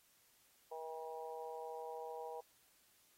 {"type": "harmonic tone", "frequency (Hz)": 160, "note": "D#3", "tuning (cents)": 49, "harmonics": [3, 4, 5, 6], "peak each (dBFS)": [-47, -52, -49, -52], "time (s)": [0.71, 2.41], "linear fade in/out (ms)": 10, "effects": ["white hiss -71 dBFS RMS until 3.17 s", "AAC 48 kbps"]}